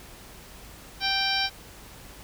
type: harmonic tone with a mistuned harmonic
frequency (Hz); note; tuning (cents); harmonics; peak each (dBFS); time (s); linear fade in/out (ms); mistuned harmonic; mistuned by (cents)
780; G5; -9; 1 / 2 / 3 / 4 / 5 / 6 / 7; -31 / -31 / -31 / -31 / -31 / -31 / -31; 1-1.5; 50; 3; +19
effects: added 50 Hz sine -51 dBFS peak until 2.23 s + pink hiss -47 dBFS RMS until 2.23 s